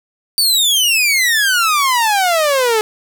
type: exponential sweep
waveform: sawtooth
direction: down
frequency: 4643 to 422.6 Hz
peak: -8 dBFS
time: 0.38-2.81 s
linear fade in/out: 0 ms
effects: none